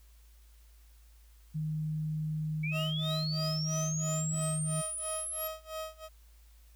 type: tone with pitch glide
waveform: sine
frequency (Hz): 154.8 to 155.79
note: D#3 to D#3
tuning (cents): -9 to +3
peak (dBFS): -31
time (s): 1.54-4.82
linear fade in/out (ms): 20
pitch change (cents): +12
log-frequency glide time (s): 2.31-3.92
type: linear sweep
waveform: sine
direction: up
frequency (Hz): 2258 to 11510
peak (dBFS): -35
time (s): 2.63-5.48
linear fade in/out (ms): 10
type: tone with tremolo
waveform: 30% pulse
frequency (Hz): 633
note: D#5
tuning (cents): +30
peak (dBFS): -33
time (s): 2.71-6.09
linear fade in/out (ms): 50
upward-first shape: sine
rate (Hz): 3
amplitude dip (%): 95
effects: added 55 Hz sine -55 dBFS peak until 6.75 s + white hiss -67 dBFS RMS until 6.75 s